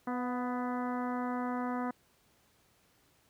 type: harmonic tone with a mistuned harmonic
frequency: 248.5 Hz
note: B3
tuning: 11 cents sharp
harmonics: 1 / 2 / 3 / 4 / 5 / 6 / 7 / 8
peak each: -34 / -42 / -40 / -41 / -43 / -48 / -51 / -53 dBFS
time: 0.07-1.91 s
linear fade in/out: 5 ms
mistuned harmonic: 3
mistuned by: -26 cents
effects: pink hiss -68 dBFS RMS until 3.29 s + high-pass 60 Hz 12 dB/octave

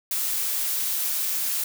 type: noise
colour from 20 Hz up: blue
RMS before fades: -26 dBFS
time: 0.11-1.64 s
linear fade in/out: 2 ms
effects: none

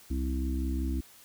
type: harmonic tone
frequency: 65.41 Hz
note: C2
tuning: in tune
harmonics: 1 / 3 / 4 / 5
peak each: -29 / -40 / -36 / -38 dBFS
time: 0.1-1.01 s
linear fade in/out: 10 ms
effects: white hiss -55 dBFS RMS until 1.24 s

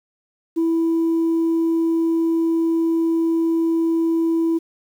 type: tone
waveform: sine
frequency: 329.6 Hz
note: E4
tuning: in tune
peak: -14 dBFS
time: 0.56-4.59 s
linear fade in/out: 20 ms
effects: tanh soft clip ceiling -14 dBFS + 8-bit

